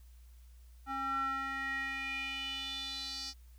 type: tone with band-pass filter sweep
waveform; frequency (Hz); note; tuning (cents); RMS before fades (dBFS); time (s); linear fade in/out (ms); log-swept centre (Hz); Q
square; 270; C#4; -45; -38; 0.86-3.34; 50; 1100 to 5000; 5.5
effects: added 60 Hz sine -53 dBFS peak until 3.58 s + white hiss -70 dBFS RMS until 3.58 s